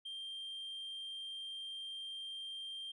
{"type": "tone", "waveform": "sine", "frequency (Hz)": 3175, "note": "G7", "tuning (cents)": 21, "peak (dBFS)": -40, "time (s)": [0.05, 2.92], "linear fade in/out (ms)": 10, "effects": ["tanh soft clip ceiling -41 dBFS"]}